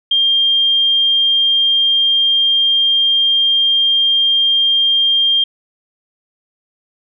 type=tone; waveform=sine; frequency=3200 Hz; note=G7; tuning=35 cents sharp; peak=-10 dBFS; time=0.11-5.44 s; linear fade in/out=5 ms; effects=none